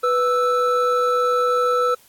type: tone pair together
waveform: triangle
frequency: 493.9 / 1318.5 Hz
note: B4 / E6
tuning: 0 / 0 cents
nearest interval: octave + perfect fourth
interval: 1700 cents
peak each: -17 dBFS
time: 0.03-1.95 s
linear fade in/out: 10 ms
effects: white hiss -53 dBFS RMS until 2.08 s + AAC 64 kbps